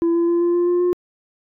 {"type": "tone with pitch steps", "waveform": "sine", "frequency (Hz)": [336.7, 339.8, 343, 346.2, 349.4, 352.6, 355.9], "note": ["E4", "F4", "F4", "F4", "F4", "F4", "F4"], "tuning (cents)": [37, -47, -31, -15, 1, 17, 33], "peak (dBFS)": -12, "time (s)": [0.02, 0.93], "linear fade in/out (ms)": 0, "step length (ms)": 130, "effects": ["tanh soft clip ceiling -14 dBFS"]}